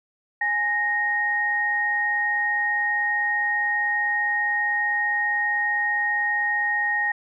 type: tone pair together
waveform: sine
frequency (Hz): 830.6 / 1864.7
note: G#5 / A#6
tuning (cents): 0 / 0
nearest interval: octave + major second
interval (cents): 1400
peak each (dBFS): -28 / -21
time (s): 0.41-7.12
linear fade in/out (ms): 5
effects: none